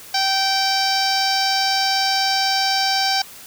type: tone with low-pass filter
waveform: sawtooth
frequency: 776 Hz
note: G5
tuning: 18 cents flat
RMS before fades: -19 dBFS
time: 0.14-3.22 s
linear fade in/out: 5 ms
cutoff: 5100 Hz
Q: 8.7
effects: white hiss -40 dBFS RMS until 3.46 s